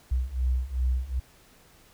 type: beating tone pair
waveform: sine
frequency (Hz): 61.74 / 64.34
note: B1 / C2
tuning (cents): 0 / -28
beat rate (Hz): 2.6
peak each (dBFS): -28 / -26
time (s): 0.11-1.2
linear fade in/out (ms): 10
effects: pink hiss -57 dBFS RMS until 1.93 s